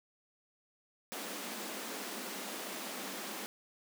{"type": "high-pass noise", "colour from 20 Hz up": "pink", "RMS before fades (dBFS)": -42, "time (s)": [1.12, 3.46], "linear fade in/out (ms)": 0, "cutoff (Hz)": 190, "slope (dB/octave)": 96, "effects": []}